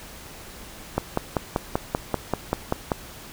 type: click train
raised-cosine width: 1 ms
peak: -7 dBFS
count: 11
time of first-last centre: 0.98-2.918 s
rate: 5.16 Hz
effects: pink hiss -42 dBFS RMS until 3.32 s